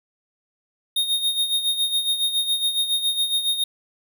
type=tone with tremolo; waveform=square; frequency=3704 Hz; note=A#7; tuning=12 cents flat; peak=-18 dBFS; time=0.96-3.64 s; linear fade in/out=5 ms; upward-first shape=sine; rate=7.2 Hz; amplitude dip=65%; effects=none